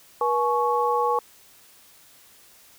sine tone cluster, 481.5 / 849 / 1108 Hz, B4 / G#5 / C#6, -44 / +38 / -1 cents, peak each -24 dBFS, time 0.21-1.19 s, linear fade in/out 2 ms, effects white hiss -53 dBFS RMS until 2.78 s

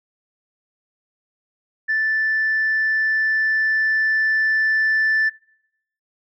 sine tone with level ramp, 1760 Hz, A6, in tune, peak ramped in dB -16 to -13 dBFS, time 1.88-5.3 s, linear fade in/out 20 ms, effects noise-tail reverb RT60 0.8 s tail -25 dB re dry + tanh soft clip ceiling -13 dBFS

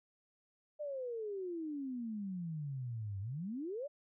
sine exponential two-way sweep, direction down then up, 609 to 95 to 609 Hz, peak -38 dBFS, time 0.79-3.88 s, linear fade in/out 20 ms, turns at 3.2 s, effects none

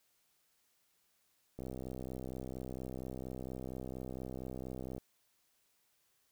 click train, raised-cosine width 2 ms, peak -30 dBFS, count 219, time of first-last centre 1.59-4.98 s, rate 64.3 Hz, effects white hiss -75 dBFS RMS until 6.31 s

